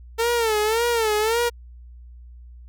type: tone with vibrato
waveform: sawtooth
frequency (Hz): 448.6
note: A4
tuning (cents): +34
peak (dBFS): -15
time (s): 0.18-1.5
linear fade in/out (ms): 20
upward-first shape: sine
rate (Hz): 1.8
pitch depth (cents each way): 110
effects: added 60 Hz sine -40 dBFS peak until 2.68 s